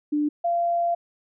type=tone pair in turn; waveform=sine; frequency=296.5 / 687.9 Hz; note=D4 / F5; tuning=+17 / -26 cents; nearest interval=octave + minor third; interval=1457 cents; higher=second; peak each=-20 dBFS; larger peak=neither; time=0.12-0.29 / 0.44-0.95 s; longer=second; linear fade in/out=10 ms; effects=none